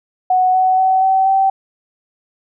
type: tone with pitch steps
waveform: sine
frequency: 740 / 748.2 / 756.4 / 764.8 / 773.2 Hz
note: F#5 / F#5 / F#5 / G5 / G5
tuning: 0 / +19 / +38 / -43 / -24 cents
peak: -10 dBFS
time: 0.3-1.5 s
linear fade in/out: 5 ms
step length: 240 ms
effects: none